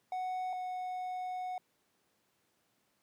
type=tone pair in turn; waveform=triangle; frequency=740 / 734.9 Hz; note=F#5 / F#5; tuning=0 / -12 cents; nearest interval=unison; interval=12 cents; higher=first; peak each=-32 / -34 dBFS; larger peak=first; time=0.12-0.53 / 0.53-1.58 s; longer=second; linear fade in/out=2 ms; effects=pink hiss -75 dBFS RMS until 3.02 s + high-pass 150 Hz 12 dB/octave